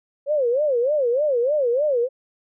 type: tone with vibrato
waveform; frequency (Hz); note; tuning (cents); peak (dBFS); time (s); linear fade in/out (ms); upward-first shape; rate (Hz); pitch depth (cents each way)
sine; 535; C5; +38; -17; 0.26-2.09; 50; sine; 3.3; 230
effects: none